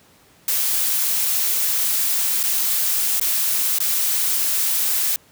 blue noise with dropouts, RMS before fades -20 dBFS, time 0.48-5.16 s, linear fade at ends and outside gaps 1 ms, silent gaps 2.43-2.437 / 3.198-3.213 / 3.786-3.803 s, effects pink hiss -53 dBFS RMS until 5.31 s + high-pass 80 Hz 12 dB/octave

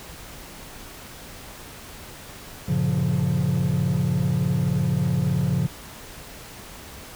triangle chord, G half-diminished seventh, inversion none, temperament just, 98 / 117.6 / 141.12 / 176.4 Hz, G2 / Bb2 / Db3 / F3, 0 / +16 / +31 / +18 cents, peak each -26 / -24 / -20 / -21 dBFS, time 2.68-5.67 s, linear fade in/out 10 ms, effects tanh soft clip ceiling -14 dBFS + pink hiss -41 dBFS RMS until 7.15 s

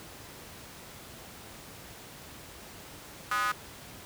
square tone with high-pass filter, 113.4 Hz, A#2, 47 cents flat, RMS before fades -29 dBFS, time 3.31-3.52 s, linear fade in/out 5 ms, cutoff 1300 Hz, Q 6.2, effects pink hiss -47 dBFS RMS until 4.05 s + high-pass 60 Hz 12 dB/octave

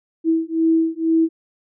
sine beating tone pair, 324.4 / 326.5 Hz, E4 / E4, -28 / -17 cents, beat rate 2.1 Hz, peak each -18 dBFS, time 0.24-1.29 s, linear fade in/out 50 ms, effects none

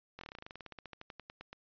slowing click train, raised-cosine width 0.3 ms, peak -30 dBFS, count 24, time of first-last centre 0.19-1.53 s, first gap 22 ms, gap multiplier 1.08, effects resampled to 11025 Hz

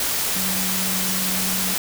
sine tone in noise, 187.7 Hz, F#3, 25 cents sharp, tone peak -28 dBFS, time 0.36-1.74 s, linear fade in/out 2 ms, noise white, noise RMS -23 dBFS, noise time 0-1.78 s, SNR -8 dB, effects none

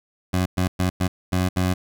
20% pulse tone bursts at uneven times, 91.6 Hz, F#2, 17 cents flat, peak -14 dBFS, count 6, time 0.33-0.46 / 0.57-0.68 / 0.79-0.9 / 1-1.08 / 1.32-1.49 / 1.56-1.74 s, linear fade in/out 10 ms, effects none

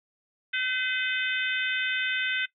harmonic tone, 510 Hz, C5, 44 cents flat, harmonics 3 / 4 / 5 / 6 / 7, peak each -29 / -31 / -33 / -35 / -36 dBFS, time 0.53-2.46 s, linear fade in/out 10 ms, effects noise-tail reverb RT60 0.1 s tail -18 dB re dry

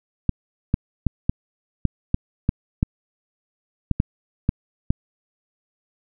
clicks, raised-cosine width 5 ms, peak -5 dBFS, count 12, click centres 0.293 / 0.741 / 1.067 / 1.295 / 1.853 / 2.144 / 2.491 / 2.829 / 3.913 / 4.001 / 4.491 / 4.905 s, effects none

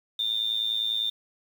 sine tone with amplitude modulation, 3605 Hz, A7, 41 cents sharp, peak -21 dBFS, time 0.19-1.1 s, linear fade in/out 5 ms, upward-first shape sine, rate 110 Hz, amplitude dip 80%, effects 8-bit

